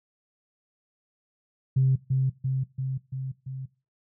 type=tone with echo; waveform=sine; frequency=132.2 Hz; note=C3; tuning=18 cents sharp; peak=-17 dBFS; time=1.76-1.96 s; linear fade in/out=10 ms; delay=340 ms; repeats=5; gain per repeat=-3 dB; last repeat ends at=3.66 s; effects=noise-tail reverb RT60 0.3 s tail -19 dB re dry + tanh soft clip ceiling -13 dBFS